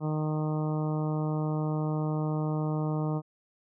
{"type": "harmonic tone", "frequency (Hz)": 153.9, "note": "D#3", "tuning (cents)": -19, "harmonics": [1, 2, 3, 4, 5, 6, 7, 8], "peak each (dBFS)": [-28, -34, -38, -40, -42, -44, -45, -46], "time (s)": [0, 3.22], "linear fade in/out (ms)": 50, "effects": []}